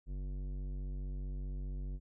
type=tone with tanh clipping; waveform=sine; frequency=47.64 Hz; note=G1; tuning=49 cents flat; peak=-39 dBFS; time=0.06-2 s; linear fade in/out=50 ms; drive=14 dB; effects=none